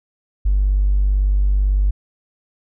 triangle tone with tanh clipping, 49 Hz, G1, in tune, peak -12 dBFS, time 0.45-1.91 s, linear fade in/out 10 ms, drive 1 dB, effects none

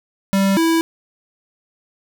square tone pair in turn, 195.3 / 328.5 Hz, G3 / E4, -6 / -6 cents, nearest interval major sixth, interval 900 cents, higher second, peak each -14 dBFS, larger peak neither, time 0.33-0.57 / 0.57-0.81 s, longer neither, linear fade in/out 0 ms, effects none

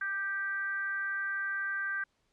sine tone with frequency modulation, 1568 Hz, G6, in tune, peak -31 dBFS, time 0.01-2.04 s, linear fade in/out 5 ms, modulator 378 Hz, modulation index 0.5, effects pink hiss -75 dBFS RMS until 2.32 s + low-pass 7000 Hz 12 dB/octave

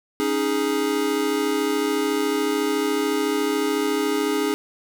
square chord, C# suspended second, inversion none, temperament equal, 277.2 / 311.1 / 415.3 Hz, C#4 / D#4 / G#4, 0 / 0 / 0 cents, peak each -27 / -26 / -24 dBFS, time 0.2-4.54 s, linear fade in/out 0 ms, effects none

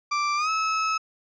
35% pulse tone with pitch glide, 1174.7 to 1295.9 Hz, D6 to E6, 0 to -30 cents, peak -21 dBFS, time 0.11-0.98 s, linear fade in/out 10 ms, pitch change +170 cents, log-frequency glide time 0.36-0.5 s, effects resampled to 16000 Hz

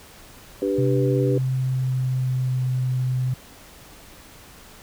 sine chord, G major, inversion second, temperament equal, 293.7 / 392 / 493.9 Hz, D4 / G4 / B4, 0 / 0 / 0 cents, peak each -25 / -23 / -25 dBFS, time 0.62-1.38 s, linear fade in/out 2 ms
sine tone with pitch glide, 130.81 to 127.75 Hz, C3 to C3, 0 to -41 cents, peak -20 dBFS, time 0.78-3.34 s, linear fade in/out 5 ms, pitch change -41 cents, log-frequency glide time 1.16-2.7 s
effects pink hiss -46 dBFS RMS until 4.82 s

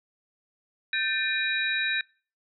sine tone cluster, 1560 / 1779 / 2425 / 3841 Hz, G6 / A6 / D#7 / B7, -9 / +19 / -45 / -49 cents, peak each -30 dBFS, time 0.93-2.01 s, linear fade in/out 2 ms, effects noise-tail reverb RT60 0.4 s tail -26 dB re dry

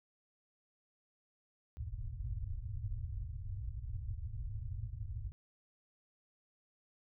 white low-pass noise, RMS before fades -41 dBFS, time 1.77-5.32 s, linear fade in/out 0 ms, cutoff 120 Hz, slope 96 dB/octave, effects none

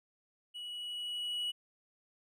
triangle tone with level ramp, 2928 Hz, F#7, 19 cents flat, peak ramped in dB -40 to -31 dBFS, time 0.54-1.52 s, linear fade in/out 20 ms, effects none

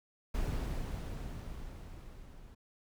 brown noise with level ramp, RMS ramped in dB -33 to -53 dBFS, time 0.34-2.55 s, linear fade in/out 10 ms, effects none

